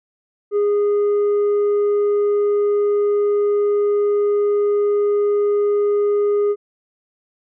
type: tone with tanh clipping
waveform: sine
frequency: 411.2 Hz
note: G#4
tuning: 17 cents flat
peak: -15 dBFS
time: 0.51-6.56 s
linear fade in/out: 50 ms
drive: 3 dB
effects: none